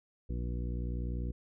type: harmonic tone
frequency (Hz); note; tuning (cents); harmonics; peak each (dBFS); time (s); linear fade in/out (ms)
60.2; B1; -44; 1 / 2 / 3 / 4 / 5 / 6 / 8; -34 / -40 / -44 / -46 / -48 / -50 / -52; 0.29-1.32; 10
effects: none